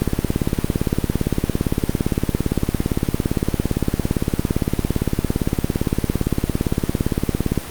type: click train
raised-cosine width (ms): 3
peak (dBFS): -4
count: 134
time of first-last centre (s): 0.02-7.577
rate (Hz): 17.6
effects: pink hiss -32 dBFS RMS until 7.7 s + Opus 32 kbps